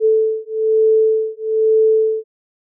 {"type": "beating tone pair", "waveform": "sine", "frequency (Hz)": [438.7, 439.8], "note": ["A4", "A4"], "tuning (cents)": [-5, -1], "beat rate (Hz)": 1.1, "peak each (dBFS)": -15, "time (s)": [0, 2.24], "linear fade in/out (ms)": 50, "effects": []}